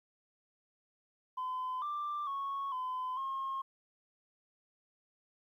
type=tone with pitch steps; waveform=sine; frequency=1019 / 1181 / 1104 / 1018 / 1075 Hz; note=C6 / D6 / C#6 / C6 / C6; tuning=-46 / +9 / -7 / -48 / +47 cents; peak=-33 dBFS; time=1.37-3.62 s; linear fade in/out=10 ms; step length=450 ms; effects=tanh soft clip ceiling -32 dBFS + 12-bit